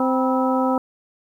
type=harmonic tone with a mistuned harmonic; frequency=260 Hz; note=C4; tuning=11 cents flat; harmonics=1 / 2 / 3 / 4 / 5; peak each=-20 / -23 / -25 / -26 / -27 dBFS; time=0-0.78 s; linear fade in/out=2 ms; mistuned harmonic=4; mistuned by=-110 cents; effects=9-bit